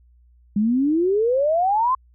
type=exponential sweep; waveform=sine; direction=up; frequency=200 to 1069 Hz; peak=-16 dBFS; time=0.56-1.95 s; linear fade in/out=5 ms; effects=added 60 Hz sine -51 dBFS peak until 2.14 s